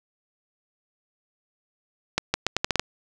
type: accelerating click train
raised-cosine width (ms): 0.2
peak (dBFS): -4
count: 8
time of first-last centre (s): 2.18-2.796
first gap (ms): 160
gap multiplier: 0.79
effects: none